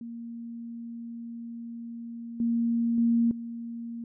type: tone with level steps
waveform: sine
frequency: 233.1 Hz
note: A#3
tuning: in tune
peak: -36 / -23 / -20 / -34 dBFS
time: 0.01-4.04 s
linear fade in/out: 2 ms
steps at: 2.4 / 2.98 / 3.31 s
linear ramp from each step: 2 ms
effects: none